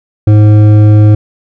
triangle tone with hard clipping, 105.8 Hz, G#2, 33 cents sharp, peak -3 dBFS, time 0.27-1.15 s, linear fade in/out 5 ms, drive 13 dB, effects none

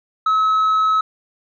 sine tone with tanh clipping, 1288 Hz, E6, 41 cents flat, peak -14 dBFS, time 0.26-1.01 s, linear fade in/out 5 ms, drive 2 dB, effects none

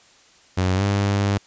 sawtooth tone with pitch glide, 92.5 to 100.29 Hz, F#2 to G2, 0 to +40 cents, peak -14 dBFS, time 0.57-1.38 s, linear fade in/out 10 ms, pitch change +140 cents, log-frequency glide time 0.74-0.83 s, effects white hiss -53 dBFS RMS until 1.46 s + resampled to 16000 Hz

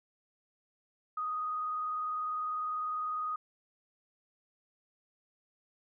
sine tone with vibrato, 1244.5 Hz, D#6, in tune, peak -32 dBFS, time 1.17-3.36 s, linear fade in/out 5 ms, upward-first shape square, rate 20 Hz, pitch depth 18 cents each way, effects none

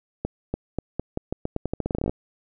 accelerating click train, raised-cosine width 2 ms, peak -12 dBFS, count 20, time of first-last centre 0.25-2.095 s, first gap 290 ms, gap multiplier 0.85, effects none

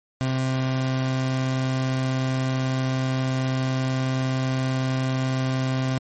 30% pulse tone, 130.81 Hz, C3, in tune, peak -19 dBFS, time 0.21-5.98 s, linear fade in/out 0 ms, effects low-pass 10000 Hz 12 dB/octave + MP3 32 kbps

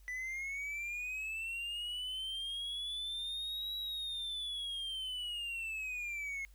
triangle linear two-way sweep, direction up then down, 1975.5 to 3890 to 2157 Hz, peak -36 dBFS, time 0.08-6.45 s, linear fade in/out 0 ms, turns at 3.76 s, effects added 48 Hz sine -56 dBFS peak until 6.54 s + white hiss -70 dBFS RMS until 6.54 s

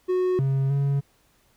triangle tone with pitch steps, 366.7 / 135.5 / 139.8 Hz, F#4 / C#3 / C#3, -15 / -39 / +15 cents, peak -18 dBFS, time 0.08-1.01 s, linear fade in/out 20 ms, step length 310 ms, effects pink hiss -63 dBFS RMS until 1.56 s

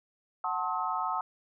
sine chord, F# diminished seventh, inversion none, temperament just, 740 / 888 / 1065.6 / 1278.7 Hz, F#5 / A5 / C6 / Eb6, 0 / +16 / +31 / +47 cents, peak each -35 / -34 / -35 / -33 dBFS, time 0.44-1.21 s, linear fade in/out 2 ms, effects none

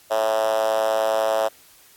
5% pulse tone with high-pass filter, 110 Hz, A2, in tune, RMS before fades -21 dBFS, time 0.1-1.49 s, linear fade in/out 20 ms, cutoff 600 Hz, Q 7.5, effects white hiss -52 dBFS RMS until 1.96 s + AAC 64 kbps

